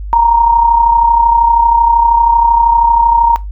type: tone with amplitude modulation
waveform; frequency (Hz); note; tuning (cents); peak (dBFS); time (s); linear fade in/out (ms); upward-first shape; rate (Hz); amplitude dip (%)
sine; 932.3; A#5; 0; -3; 0.13-3.36; 0; sine; 32.8; 60
effects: noise-tail reverb RT60 0.2 s tail -18 dB re dry + added 50 Hz sine -20 dBFS peak until 3.51 s